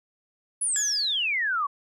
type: exponential sweep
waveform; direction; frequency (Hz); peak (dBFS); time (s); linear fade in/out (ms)
sine; down; 10450 to 1095; -23; 0.61-1.67; 10
type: tone with exponential decay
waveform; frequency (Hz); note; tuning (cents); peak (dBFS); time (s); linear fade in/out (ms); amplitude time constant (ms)
sawtooth; 1681; G#6; +20; -25; 0.76-1.36; 0; 130
effects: resampled to 32000 Hz